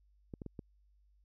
clicks, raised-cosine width 3 ms, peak -30 dBFS, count 4, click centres 0.338 / 0.418 / 0.463 / 0.592 s, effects added 50 Hz sine -65 dBFS peak until 1.24 s

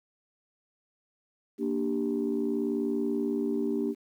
sine chord, G minor, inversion first, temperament equal, 233.1 / 293.7 / 392 Hz, Bb3 / D4 / G4, 0 / 0 / 0 cents, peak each -30 dBFS, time 1.58-3.95 s, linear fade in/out 50 ms, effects tanh soft clip ceiling -19 dBFS + 10-bit

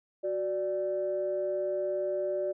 sine tone pair together, 370 / 587.3 Hz, F#4 / D5, 0 / 0 cents, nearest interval minor sixth, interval 800 cents, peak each -32 / -29 dBFS, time 0.23-2.53 s, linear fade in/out 20 ms, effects tanh soft clip ceiling -21 dBFS

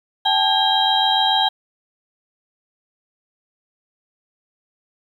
sine tone cluster, 774 / 861 / 1623 / 3202 / 3867 Hz, G5 / A5 / G#6 / G7 / B7, -22 / -38 / -40 / +36 / -37 cents, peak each -20 / -20 / -28 / -20 / -21 dBFS, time 0.25-1.49 s, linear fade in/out 10 ms, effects 8-bit

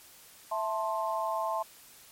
sine chord, A minor, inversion second, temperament equal with one note detuned, 659.3 / 880 / 1055 Hz, E5 / A5 / C6, 0 / 0 / +14 cents, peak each -33 dBFS, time 0.51-1.63 s, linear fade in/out 10 ms, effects white hiss -54 dBFS RMS until 2.11 s + MP3 64 kbps

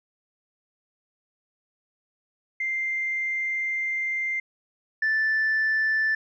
sine tone pair in turn, 2093 / 1760 Hz, C7 / A6, 0 / 0 cents, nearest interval minor third, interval 300 cents, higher first, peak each -24 / -19 dBFS, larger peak second, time 2.6-4.4 / 5.02-6.15 s, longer first, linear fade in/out 5 ms, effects tanh soft clip ceiling -18 dBFS

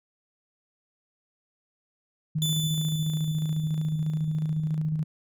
sine tone with tremolo, 155.56 Hz, D#3, in tune, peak -23 dBFS, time 2.35-5.04 s, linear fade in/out 10 ms, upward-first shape square, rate 14 Hz, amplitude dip 35%
sawtooth tone with exponential decay, 3500 Hz, A7, 10 cents flat, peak -23 dBFS, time 2.42-4.77 s, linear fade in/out 1 ms, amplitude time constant 510 ms
effects none

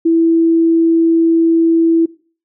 sine tone, 330 Hz, E4, 2 cents sharp, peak -8 dBFS, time 0.05-2.06 s, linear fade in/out 10 ms, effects noise-tail reverb RT60 0.4 s tail -21 dB re dry

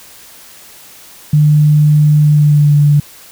sine tone with pitch glide, 150 to 146.32 Hz, D3 to D3, +37 to -6 cents, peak -5 dBFS, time 1.33-3 s, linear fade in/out 5 ms, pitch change -43 cents, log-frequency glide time 2.21-2.75 s, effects white hiss -38 dBFS RMS until 3.31 s

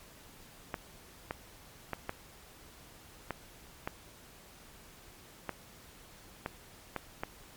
clicks, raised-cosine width 0.5 ms, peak -19 dBFS, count 10, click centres 0.742 / 1.309 / 1.933 / 2.094 / 3.307 / 3.875 / 5.493 / 6.461 / 6.963 / 7.235 s, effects pink hiss -55 dBFS RMS until 7.56 s + MP3 96 kbps

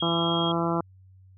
sine tone, 3262 Hz, G#7, 32 cents flat, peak -28 dBFS, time 0-0.52 s, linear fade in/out 5 ms
harmonic tone, 168.2 Hz, E3, 35 cents sharp, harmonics 1 / 2 / 3 / 4 / 5 / 6 / 7 / 8, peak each -28 / -28 / -34 / -32 / -34 / -33 / -34 / -35 dBFS, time 0.02-0.81 s, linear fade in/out 5 ms
effects added 94 Hz sine -50 dBFS peak until 1.37 s

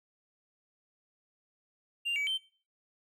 triangle tone with pitch steps, 2790 / 2283 / 3107 Hz, F7 / D7 / G7, -2 / -50 / -16 cents, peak -27 dBFS, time 2.05-2.38 s, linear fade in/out 20 ms, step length 110 ms, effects noise-tail reverb RT60 0.4 s tail -21 dB re dry + tanh soft clip ceiling -24 dBFS

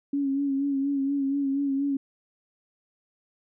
sine tone with vibrato, 277.2 Hz, C#4, in tune, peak -23 dBFS, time 0.13-1.97 s, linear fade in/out 5 ms, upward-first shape sine, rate 4.2 Hz, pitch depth 41 cents each way, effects none

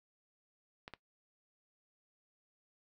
clicks, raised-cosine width 0.3 ms, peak -29 dBFS, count 2, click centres 0.879 / 0.937 s, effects noise-tail reverb RT60 0.1 s tail -18 dB re dry

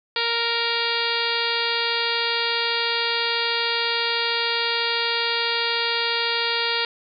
harmonic tone with a mistuned harmonic, 466.2 Hz, A#4, in tune, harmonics 1 / 2 / 3 / 4 / 5 / 6 / 7 / 8 / 9 / 10, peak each -30 / -30 / -30 / -30 / -30 / -30 / -30 / -30 / -30 / -30 dBFS, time 0.16-6.85 s, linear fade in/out 2 ms, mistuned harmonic 7, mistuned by +30 cents, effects none

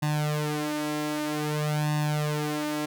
sawtooth tone with flanger, 150.5 Hz, D3, 43 cents sharp, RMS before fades -28 dBFS, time 0.02-2.86 s, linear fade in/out 10 ms, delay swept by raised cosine 1.1 to 3.7 ms, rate 0.52 Hz, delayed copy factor +0.85, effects none

